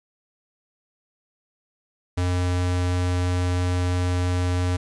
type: tone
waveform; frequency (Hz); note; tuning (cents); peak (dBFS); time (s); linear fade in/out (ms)
square; 89.7; F2; +47; -21; 2.17-4.77; 10
effects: resampled to 22050 Hz + 9-bit

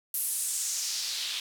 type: noise with band-pass filter sweep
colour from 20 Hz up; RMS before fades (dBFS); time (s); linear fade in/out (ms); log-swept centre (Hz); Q
white; -32; 0.14-1.4; 2; 12000 to 3300; 2.2
effects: none

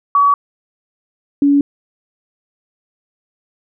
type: tone pair in turn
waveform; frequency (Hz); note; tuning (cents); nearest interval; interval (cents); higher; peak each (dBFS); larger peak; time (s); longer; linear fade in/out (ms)
sine; 1135 / 283.8; C#6 / C#4; +41 / +41; 2 octaves; 2400; first; -8; neither; 0.15-0.34 / 1.42-1.61; neither; 2
effects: none

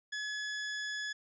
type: tone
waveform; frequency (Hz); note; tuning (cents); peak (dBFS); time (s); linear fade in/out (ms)
sawtooth; 1700; G#6; +40; -32; 0.12-1.13; 10
effects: resampled to 16000 Hz

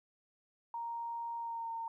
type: tone with pitch glide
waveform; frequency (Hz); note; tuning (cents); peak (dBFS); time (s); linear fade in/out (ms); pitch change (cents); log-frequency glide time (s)
sine; 932.3 to 914.7; A#5 to A#5; 0 to -33; -37; 0.74-1.88; 2; -33; 1.38-1.71
effects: 13-bit

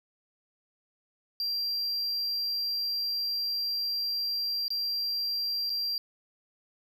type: tone with dropouts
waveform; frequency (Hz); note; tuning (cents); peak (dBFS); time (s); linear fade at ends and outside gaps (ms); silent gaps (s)
triangle; 4737; D8; +14; -27; 1.4-5.98; 1; 4.681-4.704 / 5.696-5.701
effects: none

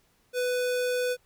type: tone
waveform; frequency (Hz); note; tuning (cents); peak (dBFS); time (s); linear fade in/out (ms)
square; 497; B4; +11; -26; 0.33-1.17; 50
effects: pink hiss -67 dBFS RMS until 1.25 s

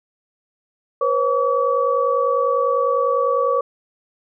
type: tone cluster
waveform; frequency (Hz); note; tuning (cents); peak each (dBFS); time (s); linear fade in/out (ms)
sine; 489 / 539 / 1141; B4 / C#5 / C#6; -17 / -49 / +50; -20; 1.01-3.61; 5
effects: none

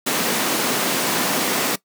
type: high-pass noise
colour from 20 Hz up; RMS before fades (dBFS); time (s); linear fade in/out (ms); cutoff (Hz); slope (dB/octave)
pink; -21; 0.06-1.76; 10; 190; 24
effects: noise-tail reverb RT60 0.1 s tail -19 dB re dry

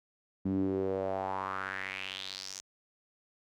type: tone with band-pass filter sweep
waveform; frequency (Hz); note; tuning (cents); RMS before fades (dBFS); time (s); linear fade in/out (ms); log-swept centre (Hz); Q
sawtooth; 95.6; G2; -43; -35; 0.45-2.61; 10; 230 to 6500; 4.2
effects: none

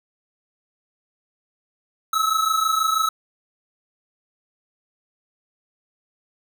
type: tone pair together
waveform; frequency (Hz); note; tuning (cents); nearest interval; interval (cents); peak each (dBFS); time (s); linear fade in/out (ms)
square; 1283.8 / 1310; E6 / E6; -46 / -11; unison; 35; -22; 2.13-3.09; 5
effects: none

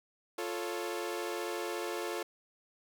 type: chord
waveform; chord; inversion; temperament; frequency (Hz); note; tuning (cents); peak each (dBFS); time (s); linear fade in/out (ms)
sawtooth; F augmented; none; equal; 349.2 / 440 / 554.4; F4 / A4 / C#5; 0 / 0 / 0; -34 / -35 / -38; 0.38-2.23; 5
effects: none

